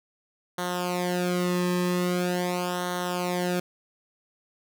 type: tone with flanger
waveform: sawtooth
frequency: 178.7 Hz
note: F3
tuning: 40 cents sharp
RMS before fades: -27 dBFS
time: 0.58-3.6 s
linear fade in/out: 5 ms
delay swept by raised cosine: 0.4 to 1.39 ms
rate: 0.43 Hz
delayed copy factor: -0.85
effects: none